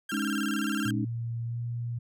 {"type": "tone with vibrato", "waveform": "30% pulse", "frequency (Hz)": 1480, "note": "F#6", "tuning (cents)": 0, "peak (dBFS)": -30, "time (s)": [0.09, 0.91], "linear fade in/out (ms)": 5, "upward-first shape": "square", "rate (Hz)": 19, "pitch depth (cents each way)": 130}
{"type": "chord", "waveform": "sine", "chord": "Ab suspended fourth", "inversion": "none", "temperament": "equal with one note detuned", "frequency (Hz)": [210.1, 277.2, 311.1], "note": ["Ab3", "Db4", "Eb4"], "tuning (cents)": [20, 0, 0], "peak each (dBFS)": [-31, -33, -33], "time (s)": [0.12, 1.05], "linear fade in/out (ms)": 5}
{"type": "tone with pitch glide", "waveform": "sine", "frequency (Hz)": [116.54, 118.65], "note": ["A#2", "A#2"], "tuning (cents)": [0, 31], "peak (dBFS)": -30, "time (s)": [0.85, 1.99], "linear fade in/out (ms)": 10, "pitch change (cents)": 31, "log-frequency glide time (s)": [1.44, 1.59]}
{"effects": []}